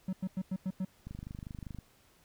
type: tone bursts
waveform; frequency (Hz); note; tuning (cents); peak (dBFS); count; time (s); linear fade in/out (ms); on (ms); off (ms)
triangle; 187.4; F#3; +22; -29; 6; 0.08-0.85; 5; 50; 94
type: click train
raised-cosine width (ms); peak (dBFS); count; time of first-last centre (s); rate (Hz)
5; -30; 19; 1.07-1.787; 25.1
effects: pink hiss -65 dBFS RMS until 2.24 s